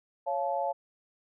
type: chord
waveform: sine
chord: Db augmented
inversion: none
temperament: just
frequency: 554.4 / 693 / 866.2 Hz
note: Db5 / F5 / A5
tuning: 0 / -14 / -27 cents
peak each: -32 dBFS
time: 0.26-0.73 s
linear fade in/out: 20 ms
effects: none